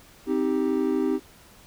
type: chord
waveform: triangle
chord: C minor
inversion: none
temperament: just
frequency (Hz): 261.6 / 314 / 392.4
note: C4 / Eb4 / G4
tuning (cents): 0 / +16 / +2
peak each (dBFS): -24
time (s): 0.26-1.2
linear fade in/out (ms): 50
effects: pink hiss -52 dBFS RMS until 1.66 s